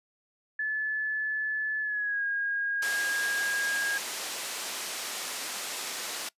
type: tone with pitch glide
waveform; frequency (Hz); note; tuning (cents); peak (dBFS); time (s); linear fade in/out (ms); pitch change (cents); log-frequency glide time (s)
sine; 1729 to 1632; A6 to G#6; -31 to -31; -27; 0.59-3.98; 5; -100; 1.8-2.24
type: band-pass noise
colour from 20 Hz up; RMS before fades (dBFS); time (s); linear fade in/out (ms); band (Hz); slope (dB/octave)
white; -36; 2.82-6.29; 5; 320 to 8300; 12
effects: noise-tail reverb RT60 0.1 s tail -22 dB re dry + resampled to 32000 Hz